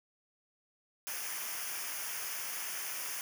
white noise with comb filter, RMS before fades -39 dBFS, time 1.07-3.21 s, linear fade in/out 0 ms, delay 0.25 ms, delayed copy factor -0.75, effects none

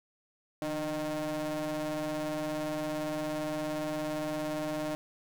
40% pulse ring-modulated tone, 155.56 Hz, D#3, in tune, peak -28 dBFS, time 0.62-4.95 s, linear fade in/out 0 ms, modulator 458 Hz, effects none

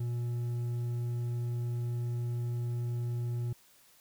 triangle tone with hard clipping, 119.9 Hz, A#2, 49 cents sharp, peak -32 dBFS, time 0-3.53 s, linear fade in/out 5 ms, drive 7 dB, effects white hiss -62 dBFS RMS until 4 s

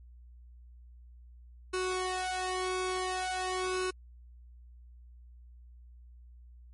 sawtooth tone with flanger, 370 Hz, F#4, in tune, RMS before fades -33 dBFS, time 1.73-3.91 s, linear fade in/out 10 ms, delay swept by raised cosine 0.75 to 1.85 ms, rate 0.47 Hz, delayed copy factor +1, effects added 60 Hz sine -50 dBFS peak until 6.73 s + MP3 48 kbps

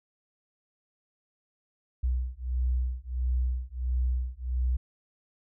sine beating tone pair, 61.74 / 63.24 Hz, B1 / B1, 0 / +42 cents, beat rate 1.5 Hz, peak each -29 dBFS, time 2.03-4.77 s, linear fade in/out 10 ms, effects none

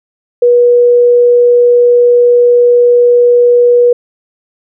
sine tone, 484.1 Hz, B4, 35 cents flat, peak -3 dBFS, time 0.42-3.93 s, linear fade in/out 5 ms, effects none

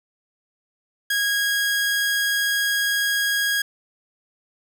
sawtooth tone, 1643 Hz, G#6, 19 cents flat, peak -16 dBFS, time 1.1-3.62 s, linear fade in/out 5 ms, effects none

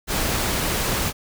pink noise, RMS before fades -23 dBFS, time 0.07-1.13 s, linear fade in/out 50 ms, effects none

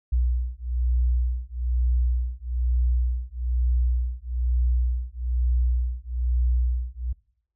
sine beating tone pair, 60.6 / 61.7 Hz, B1 / B1, -32 / -1 cents, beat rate 1.1 Hz, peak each -23 dBFS, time 0.12-7.13 s, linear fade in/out 10 ms, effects noise-tail reverb RT60 0.7 s tail -24 dB re dry + tanh soft clip ceiling -14 dBFS

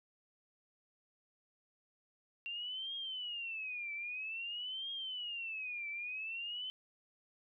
sine tone with vibrato, 2746 Hz, F7, 30 cents flat, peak -39 dBFS, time 2.46-6.7 s, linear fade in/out 0 ms, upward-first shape triangle, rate 0.51 Hz, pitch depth 300 cents each way, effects none

